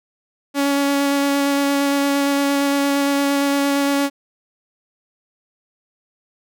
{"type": "tone with vibrato", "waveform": "sawtooth", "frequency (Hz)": 280.9, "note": "C#4", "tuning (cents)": 23, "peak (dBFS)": -12, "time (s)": [0.54, 4.1], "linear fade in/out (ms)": 50, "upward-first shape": "square", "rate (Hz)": 8.7, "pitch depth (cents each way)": 8, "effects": []}